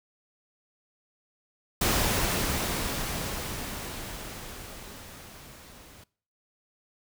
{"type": "noise with level ramp", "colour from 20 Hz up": "pink", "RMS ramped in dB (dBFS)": [-24, -51], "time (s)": [1.81, 6.04], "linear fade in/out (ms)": 5, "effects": ["noise-tail reverb RT60 0.5 s tail -23 dB re dry"]}